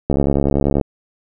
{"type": "click train", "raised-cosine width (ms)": 2, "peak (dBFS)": -3, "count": 51, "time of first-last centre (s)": [0.1, 0.812], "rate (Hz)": 70.2, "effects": []}